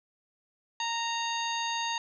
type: harmonic tone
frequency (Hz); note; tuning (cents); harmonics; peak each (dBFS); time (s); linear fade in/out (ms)
927; A#5; -10; 1 / 2 / 3 / 4 / 5 / 7; -32 / -38 / -37 / -37 / -41 / -40; 0.8-1.98; 2
effects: none